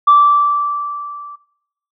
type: tone with level ramp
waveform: sine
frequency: 1165 Hz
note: D6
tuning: 14 cents flat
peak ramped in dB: -3 to -31 dBFS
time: 0.07-1.36 s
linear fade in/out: 10 ms
effects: noise-tail reverb RT60 0.9 s tail -20 dB re dry + tanh soft clip ceiling -1 dBFS